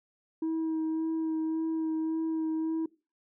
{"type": "tone with vibrato", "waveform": "sine", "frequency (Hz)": 320.3, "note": "E4", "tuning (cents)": -50, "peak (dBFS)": -25, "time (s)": [0.42, 2.86], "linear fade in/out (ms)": 5, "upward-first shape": "sine", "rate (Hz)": 1.8, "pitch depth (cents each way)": 15, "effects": ["noise-tail reverb RT60 0.3 s tail -22 dB re dry", "tanh soft clip ceiling -27 dBFS"]}